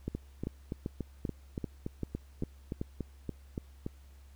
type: two click trains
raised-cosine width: 3 ms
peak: -21 / -22 dBFS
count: 8 / 14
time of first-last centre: 0.08-2.814 / 0.15-3.864 s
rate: 2.56 / 3.5 Hz
effects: added 68 Hz sine -52 dBFS peak until 4.35 s + pink hiss -66 dBFS RMS until 4.35 s